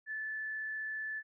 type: tone with frequency modulation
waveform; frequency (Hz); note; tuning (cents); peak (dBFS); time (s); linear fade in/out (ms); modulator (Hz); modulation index
sine; 1743; A6; -17; -36; 0.06-1.23; 50; 44.8; 0.31
effects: none